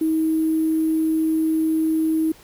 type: tone with sample-and-hold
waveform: sine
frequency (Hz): 318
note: D#4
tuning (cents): +38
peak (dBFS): -17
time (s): 0.01-2.32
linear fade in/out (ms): 5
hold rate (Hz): 11025
effects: pink hiss -49 dBFS RMS until 2.43 s